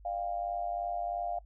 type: tone with amplitude modulation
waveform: sine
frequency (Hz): 698.5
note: F5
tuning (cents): 0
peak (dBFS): -28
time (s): 0.05-1.39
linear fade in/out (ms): 5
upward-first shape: sine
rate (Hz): 103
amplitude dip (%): 80
effects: noise-tail reverb RT60 0.1 s tail -22 dB re dry + added 50 Hz sine -51 dBFS peak until 1.45 s